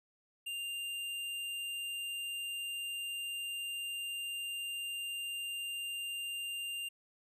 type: tone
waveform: square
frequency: 2794 Hz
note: F7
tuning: in tune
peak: -38 dBFS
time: 0.46-6.89 s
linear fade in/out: 10 ms
effects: resampled to 32000 Hz